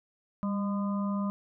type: harmonic tone with a mistuned harmonic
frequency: 203.9 Hz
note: G#3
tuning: 32 cents flat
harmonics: 1 / 3 / 5 / 6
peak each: -28 / -41 / -40 / -42 dBFS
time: 0.43-1.3 s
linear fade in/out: 0 ms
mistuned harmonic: 1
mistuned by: -42 cents
effects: none